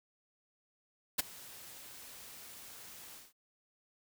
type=noise with ADSR envelope; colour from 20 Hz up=white; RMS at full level=-28 dBFS; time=1.18-3.33 s; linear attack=14 ms; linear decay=15 ms; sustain=-23 dB; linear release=180 ms; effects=none